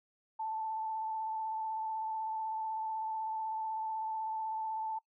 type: tone with vibrato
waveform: sine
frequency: 880 Hz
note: A5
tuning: in tune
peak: -34 dBFS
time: 0.39-4.99 s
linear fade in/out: 10 ms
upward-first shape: square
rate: 16 Hz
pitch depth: 14 cents each way
effects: noise-tail reverb RT60 0.1 s tail -21 dB re dry